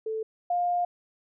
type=tone pair in turn; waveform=sine; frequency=440 / 706.2 Hz; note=A4 / F5; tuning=0 / +19 cents; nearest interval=minor sixth; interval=819 cents; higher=second; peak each=-28 / -23 dBFS; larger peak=second; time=0.06-0.23 / 0.5-0.85 s; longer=second; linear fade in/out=5 ms; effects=none